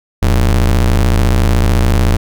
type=ring-modulated tone; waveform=square; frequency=61.7 Hz; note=B1; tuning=1 cent flat; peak=-6 dBFS; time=0.22-2.17 s; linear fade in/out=10 ms; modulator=26.9 Hz; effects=none